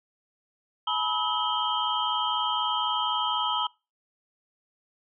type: tone cluster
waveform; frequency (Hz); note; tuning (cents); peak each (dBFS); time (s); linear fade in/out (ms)
sine; 853 / 977 / 1284 / 2942 / 3158; G#5 / B5 / E6 / F#7 / G7; +46 / -19 / -46 / -11 / +12; -33 / -30 / -30 / -37 / -29; 0.87-3.67; 5
effects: noise-tail reverb RT60 0.3 s tail -25 dB re dry